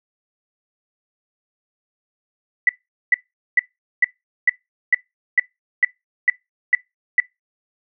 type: tone bursts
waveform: sine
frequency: 1975.5 Hz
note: B6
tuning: in tune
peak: -10 dBFS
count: 11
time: 2.67-7.201 s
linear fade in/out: 2 ms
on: 21 ms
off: 430 ms
effects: noise-tail reverb RT60 0.2 s tail -21 dB re dry